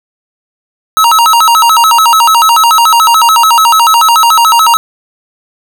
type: tone with vibrato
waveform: square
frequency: 1100 Hz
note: C#6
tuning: 14 cents flat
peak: -4 dBFS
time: 0.97-4.77 s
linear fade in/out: 0 ms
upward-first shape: square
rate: 6.9 Hz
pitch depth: 280 cents each way
effects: none